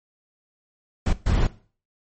brown noise bursts at uneven times, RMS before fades -19 dBFS, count 2, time 1.06-1.13 / 1.26-1.47 s, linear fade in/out 5 ms, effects noise-tail reverb RT60 0.4 s tail -17 dB re dry + MP3 32 kbps

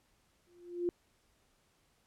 sine tone with exponential growth, 350 Hz, F4, 4 cents sharp, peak -27 dBFS, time 0.47-0.89 s, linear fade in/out 0 ms, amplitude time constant 91 ms, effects pink hiss -72 dBFS RMS until 2.06 s + low-pass 12000 Hz 12 dB/octave

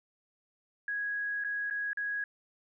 sine tone with dropouts, 1659 Hz, G#6, 2 cents flat, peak -31 dBFS, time 0.88-2.24 s, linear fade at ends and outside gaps 2 ms, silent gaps 1.439-1.446 / 1.7-1.708 / 1.932-1.972 s, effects none

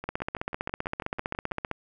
two click trains, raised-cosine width 0.5 ms, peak -22 / -14 dBFS, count 10 / 26, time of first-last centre 0.04-1.513 / 0.09-1.713 s, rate 6.11 / 15.4 Hz, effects none

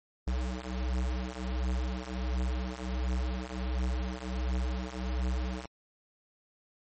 square beating tone pair, 61.74 / 63.14 Hz, B1 / B1, 0 / +39 cents, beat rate 1.4 Hz, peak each -35 / -33 dBFS, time 0.27-5.66 s, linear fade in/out 5 ms, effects MP3 32 kbps

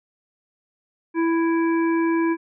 harmonic tone, 331 Hz, E4, 7 cents sharp, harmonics 1 / 3 / 5 / 7, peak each -18 / -28 / -32 / -35 dBFS, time 1.14-2.37 s, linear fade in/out 50 ms, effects none

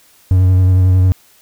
triangle tone with vibrato, 92.5 Hz, F#2, in tune, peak -5 dBFS, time 0.31-1.12 s, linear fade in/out 0 ms, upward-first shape sine, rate 11 Hz, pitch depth 23 cents each way, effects white hiss -49 dBFS RMS until 1.41 s

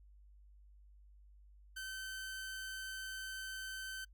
sawtooth tone, 1538 Hz, G6, 33 cents flat, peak -39 dBFS, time 1.76-4.05 s, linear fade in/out 10 ms, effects noise-tail reverb RT60 0.1 s tail -25 dB re dry + added 50 Hz sine -58 dBFS peak until 4.13 s

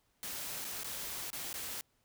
white noise with dropouts, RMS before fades -41 dBFS, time 0.23-1.81 s, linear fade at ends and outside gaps 0 ms, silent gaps 0.645-0.649 / 0.833-0.844 / 1.303-1.33 / 1.529-1.541 s, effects pink hiss -75 dBFS RMS until 2.04 s

